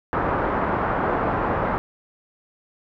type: low-pass noise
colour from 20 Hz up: white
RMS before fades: -23 dBFS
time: 0.13-1.78 s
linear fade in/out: 0 ms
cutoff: 1300 Hz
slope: 24 dB/octave
effects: none